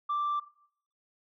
sine tone, 1174.7 Hz, D6, in tune, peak -26 dBFS, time 0.09-0.4 s, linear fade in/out 10 ms, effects noise-tail reverb RT60 0.6 s tail -17 dB re dry + tanh soft clip ceiling -25 dBFS

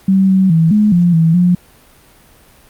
sine tone with pitch steps, 191.9 / 189.7 / 162.9 / 210.8 / 174.5 / 163.2 / 177.9 Hz, G3 / F#3 / E3 / G#3 / F3 / E3 / F3, -37 / +43 / -20 / +26 / -1 / -17 / +32 cents, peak -7 dBFS, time 0.08-1.55 s, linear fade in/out 5 ms, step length 210 ms, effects pink hiss -46 dBFS RMS until 2.69 s + Opus 48 kbps

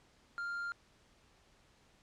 triangle tone, 1396.9 Hz, F6, in tune, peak -35 dBFS, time 0.38-0.72 s, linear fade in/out 0 ms, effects pink hiss -67 dBFS RMS until 2.02 s + low-pass 7000 Hz 12 dB/octave

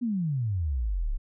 sine exponential sweep, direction down, 251.8 to 30.87 Hz, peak -25 dBFS, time 0.01-1.18 s, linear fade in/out 20 ms, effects none

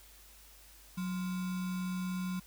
sine tone with sample-and-hold, 183.5 Hz, F#3, 14 cents flat, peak -33 dBFS, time 0.97-2.4 s, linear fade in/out 10 ms, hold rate 1225 Hz, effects added 50 Hz sine -59 dBFS peak until 2.46 s + white hiss -58 dBFS RMS until 2.46 s

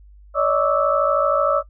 sine tone cluster, 569 / 622 / 1125 / 1192 / 1311 Hz, C#5 / D#5 / C#6 / D6 / E6, +45 / -1 / +25 / +25 / -10 cents, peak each -19 / -22 / -26 / -26 / -20 dBFS, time 0.34-1.63 s, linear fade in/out 50 ms, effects noise-tail reverb RT60 0.1 s tail -18 dB re dry + added 50 Hz sine -43 dBFS peak until 1.69 s

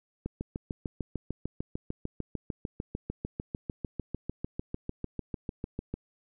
click train, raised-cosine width 3 ms, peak -20 dBFS, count 39, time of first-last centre 0.26-5.94 s, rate 6.69 Hz, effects none

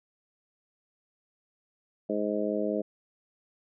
harmonic tone, 104.7 Hz, G#2, 15 cents sharp, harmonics 2 / 3 / 4 / 5 / 6, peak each -33 / -33 / -33 / -33 / -33 dBFS, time 2.09-2.82 s, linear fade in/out 10 ms, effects none

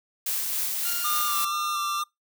blue noise with tremolo, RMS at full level -27 dBFS, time 0.26-1.45 s, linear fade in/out 5 ms, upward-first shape sine, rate 3.6 Hz, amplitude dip 25%
15% pulse tone with pitch glide, 1406 to 1357.3 Hz, F6 to F6, +11 to -50 cents, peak -27 dBFS, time 0.84-2.03 s, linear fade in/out 20 ms, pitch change -61 cents, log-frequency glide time 1.3-1.36 s
square tone with vibrato, 1195 Hz, D6, 30 cents sharp, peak -27 dBFS, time 1.04-2.04 s, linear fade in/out 10 ms, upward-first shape square, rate 2.1 Hz, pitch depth 17 cents each way
effects noise-tail reverb RT60 0.2 s tail -26 dB re dry

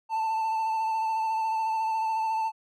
triangle tone with vibrato, 886 Hz, A5, 12 cents sharp, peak -23 dBFS, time 0.09-2.52 s, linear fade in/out 50 ms, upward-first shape sine, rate 14 Hz, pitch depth 23 cents each way, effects none

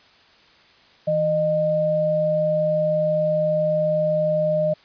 sine tone pair together, 162.1 / 612 Hz, E3 / D#5, -29 / -29 cents, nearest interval octave + major seventh, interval 2300 cents, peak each -26 / -18 dBFS, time 1.07-4.74 s, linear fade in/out 10 ms, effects white hiss -53 dBFS RMS until 4.84 s + resampled to 11025 Hz

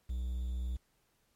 triangle tone with quantisation, 61.74 Hz, B1, in tune, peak -31 dBFS, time 0.09-0.77 s, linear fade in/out 10 ms, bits 10, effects pink hiss -74 dBFS RMS until 1.35 s + MP3 64 kbps

